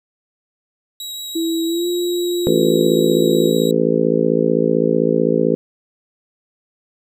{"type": "tone with vibrato", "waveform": "sawtooth", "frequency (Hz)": 3853, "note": "B7", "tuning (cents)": -44, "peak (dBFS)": -24, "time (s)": [1, 3.71], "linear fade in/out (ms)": 2, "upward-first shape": "triangle", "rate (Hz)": 6, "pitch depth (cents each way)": 13}
{"type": "tone with pitch glide", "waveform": "sine", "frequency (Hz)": [329.6, 351.2], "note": ["E4", "F4"], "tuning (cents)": [0, 10], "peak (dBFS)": -17, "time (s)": [1.35, 3.51], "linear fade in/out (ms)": 10, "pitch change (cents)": 110, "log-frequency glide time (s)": [1.66, 1.88]}
{"type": "harmonic tone", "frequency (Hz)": 55.7, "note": "A1", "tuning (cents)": 22, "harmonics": [3, 4, 5, 6, 7, 8, 9], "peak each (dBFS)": [-22, -21, -21, -26, -20, -19, -20], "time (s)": [2.47, 5.55], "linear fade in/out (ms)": 0}
{"effects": []}